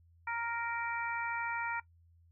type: harmonic tone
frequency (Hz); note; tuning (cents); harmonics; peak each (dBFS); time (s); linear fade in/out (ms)
466.2; A#4; 0; 2 / 3 / 4 / 5; -37 / -39 / -42 / -42; 0.27-1.8; 5
effects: noise-tail reverb RT60 0.1 s tail -19 dB re dry + added 84 Hz sine -61 dBFS peak until 2.31 s